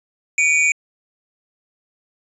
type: tone pair together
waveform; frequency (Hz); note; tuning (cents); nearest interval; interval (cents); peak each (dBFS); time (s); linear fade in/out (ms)
square; 2287 / 2443; D7 / D#7; -47 / -32; minor second; 115; -17; 0.38-0.72; 2
effects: resampled to 22050 Hz